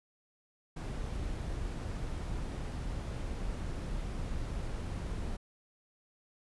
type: noise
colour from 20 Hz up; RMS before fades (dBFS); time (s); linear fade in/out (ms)
brown; -37; 0.76-5.37; 10
effects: resampled to 24000 Hz